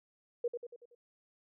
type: tone with echo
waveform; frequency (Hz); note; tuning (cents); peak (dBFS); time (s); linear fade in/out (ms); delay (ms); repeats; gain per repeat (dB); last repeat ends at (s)
sine; 478.7; A#4; +46; -29; 0.44-0.48; 5; 94; 5; -6; 0.95
effects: none